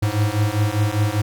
square beating tone pair, 102.8 / 107.8 Hz, G#2 / A2, -17 / -35 cents, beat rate 5 Hz, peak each -21 dBFS, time 0.02-1.22 s, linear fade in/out 10 ms, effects none

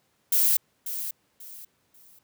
violet noise with echo, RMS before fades -21 dBFS, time 0.32-0.57 s, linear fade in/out 5 ms, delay 540 ms, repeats 3, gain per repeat -11 dB, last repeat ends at 2.19 s, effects pink hiss -69 dBFS RMS until 2.23 s + high-pass 100 Hz 12 dB/octave

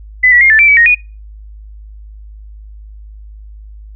sine tone with pitch steps, 2007 / 1943 / 2126 / 1760 / 2338 / 2283 / 1868 / 2460 Hz, B6 / B6 / C7 / A6 / D7 / D7 / A#6 / D#7, +27 / -29 / +27 / 0 / -8 / -50 / +3 / -20 cents, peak -4 dBFS, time 0.23-0.95 s, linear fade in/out 10 ms, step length 90 ms, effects noise-tail reverb RT60 0.3 s tail -23 dB re dry + added 52 Hz sine -30 dBFS peak until 3.95 s

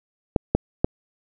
clicks, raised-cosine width 2 ms, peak -3 dBFS, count 3, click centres 0.362 / 0.55 / 0.845 s, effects none

